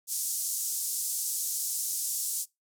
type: band-pass noise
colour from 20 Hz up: pink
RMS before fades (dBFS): -32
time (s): 0.07-2.46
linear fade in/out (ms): 50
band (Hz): 6300 to 14000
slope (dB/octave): 24
effects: noise-tail reverb RT60 0.2 s tail -23 dB re dry